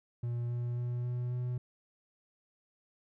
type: tone with pitch steps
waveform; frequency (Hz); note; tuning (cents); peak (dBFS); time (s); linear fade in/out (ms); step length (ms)
triangle; 119.6 / 120.64 / 121.69 / 122.75 / 123.82; A#2 / B2 / B2 / B2 / B2; +45 / -40 / -25 / -10 / +5; -30; 0.23-1.58; 5; 270
effects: none